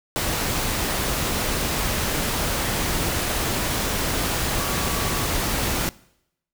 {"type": "tone in noise", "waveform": "sine", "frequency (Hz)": 1140, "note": "C#6", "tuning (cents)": 48, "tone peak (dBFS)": -34, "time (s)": [4.59, 5.25], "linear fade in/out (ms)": 0, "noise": "pink", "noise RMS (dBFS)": -24, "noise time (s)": [0.16, 5.89], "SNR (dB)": -13, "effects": ["noise-tail reverb RT60 0.8 s tail -22 dB re dry"]}